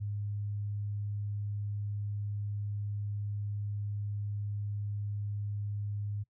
sine tone, 102.8 Hz, G#2, 17 cents flat, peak -33 dBFS, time 0-6.24 s, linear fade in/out 20 ms, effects noise-tail reverb RT60 0.1 s tail -21 dB re dry

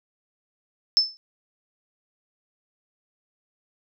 sine tone with exponential decay, 5270 Hz, E8, 1 cent flat, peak -11 dBFS, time 0.97-1.17 s, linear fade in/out 0 ms, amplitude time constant 42 ms, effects none

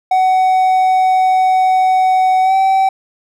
triangle tone with pitch glide, 749 to 768.7 Hz, F#5 to G5, +21 to -34 cents, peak -7 dBFS, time 0.11-2.89 s, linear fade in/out 5 ms, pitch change +45 cents, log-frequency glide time 2.42-2.54 s, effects none

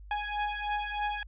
sawtooth beating tone pair, 830 / 833.2 Hz, G#5 / G#5, -1 / +5 cents, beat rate 3.2 Hz, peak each -29 / -30 dBFS, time 0.11-1.23 s, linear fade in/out 2 ms, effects added 50 Hz sine -45 dBFS peak until 1.27 s + resampled to 8000 Hz

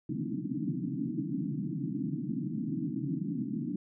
white band-pass noise, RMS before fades -34 dBFS, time 0.09-3.76 s, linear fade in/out 5 ms, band 130 to 320 Hz, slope 96 dB/octave, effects none

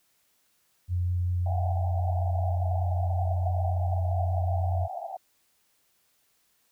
sine tone with vibrato, 89 Hz, F2, 33 cents sharp, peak -24 dBFS, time 0.88-4.88 s, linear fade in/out 50 ms, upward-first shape triangle, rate 5.3 Hz, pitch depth 9 cents each way
white band-pass noise, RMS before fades -36 dBFS, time 1.46-5.17 s, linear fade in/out 5 ms, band 650 to 770 Hz, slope 96 dB/octave
effects white hiss -69 dBFS RMS until 6.71 s

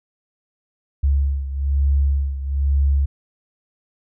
sine beating tone pair, 69.3 / 70.4 Hz, C#2 / C#2, 0 / +27 cents, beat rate 1.1 Hz, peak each -17 / -22 dBFS, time 1.03-3.06 s, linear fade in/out 10 ms, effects none

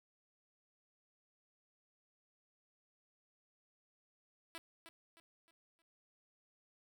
5% pulse tone with echo, 330.8 Hz, E4, 6 cents sharp, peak -34 dBFS, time 4.55-4.58 s, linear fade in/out 0 ms, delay 310 ms, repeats 4, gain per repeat -8 dB, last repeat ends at 5.82 s, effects none

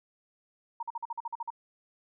sine tone bursts, 932 Hz, A#5, 1 cent flat, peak -32 dBFS, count 10, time 0.8-1.504 s, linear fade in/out 5 ms, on 29 ms, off 46 ms, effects none

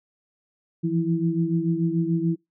sine tone cluster, 164.7 / 171.6 / 329 Hz, E3 / F3 / E4, -1 / -30 / -3 cents, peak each -25 dBFS, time 0.83-2.36 s, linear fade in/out 20 ms, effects noise-tail reverb RT60 0.2 s tail -25 dB re dry

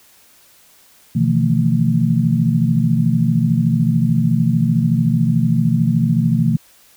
sine tone cluster, 125.8 / 157.1 / 170.6 / 225 Hz, B2 / D#3 / F3 / A3, +32 / +17 / -40 / +39 cents, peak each -18 dBFS, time 1.15-6.57 s, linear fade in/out 10 ms, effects white hiss -50 dBFS RMS until 6.96 s

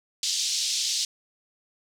white band-pass noise, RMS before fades -27 dBFS, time 0.23-1.05 s, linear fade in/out 2 ms, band 3500 to 6400 Hz, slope 24 dB/octave, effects none

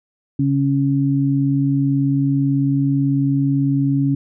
sine tone pair together, 138.9 / 277 Hz, C#3 / C#4, +4 / -1 cents, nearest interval octave, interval 1195 cents, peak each -17 dBFS, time 0.39-4.15 s, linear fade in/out 5 ms, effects none

